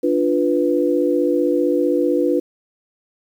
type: chord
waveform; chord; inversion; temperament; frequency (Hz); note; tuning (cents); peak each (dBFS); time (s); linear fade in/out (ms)
sine; B diminished; first; equal; 293.7 / 349.2 / 493.9; D4 / F4 / B4; 0 / 0 / 0; -19; 0.03-2.4; 10
effects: 8-bit